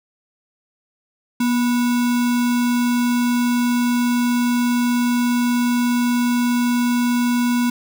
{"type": "tone with sample-and-hold", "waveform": "sine", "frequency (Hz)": 241.6, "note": "B3", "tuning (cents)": -38, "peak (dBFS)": -15, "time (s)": [1.4, 7.7], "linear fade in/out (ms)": 5, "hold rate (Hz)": 1225, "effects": []}